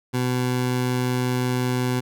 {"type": "tone", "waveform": "20% pulse", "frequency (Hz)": 125.5, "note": "B2", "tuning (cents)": 28, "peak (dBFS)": -16, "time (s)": [0.13, 2.01], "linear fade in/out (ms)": 20, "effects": []}